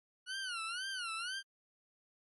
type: tone with vibrato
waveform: 20% pulse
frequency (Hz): 1444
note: F#6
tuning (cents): -43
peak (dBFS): -33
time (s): 0.26-1.43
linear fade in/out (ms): 50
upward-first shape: sine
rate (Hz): 2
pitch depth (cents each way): 160
effects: MP3 48 kbps